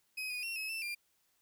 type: tone with pitch steps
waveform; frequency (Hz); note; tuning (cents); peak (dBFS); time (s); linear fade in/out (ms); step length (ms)
35% pulse; 2528 / 2472 / 2726 / 2571 / 2663 / 2393; D#7 / D#7 / F7 / E7 / E7 / D7; +27 / -12 / -43 / -44 / +17 / +32; -35; 0.17-0.95; 10; 130
effects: white hiss -75 dBFS RMS until 1.41 s